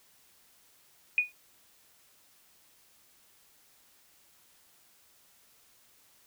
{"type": "tone with exponential decay", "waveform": "sine", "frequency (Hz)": 2464, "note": "D#7", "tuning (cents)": -17, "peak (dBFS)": -18, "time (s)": [1.18, 1.32], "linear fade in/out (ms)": 1, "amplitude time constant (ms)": 29, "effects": ["white hiss -63 dBFS RMS until 6.26 s"]}